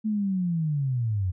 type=linear sweep; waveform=sine; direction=down; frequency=220.1 to 87.31 Hz; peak=-23 dBFS; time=0.04-1.32 s; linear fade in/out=20 ms; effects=none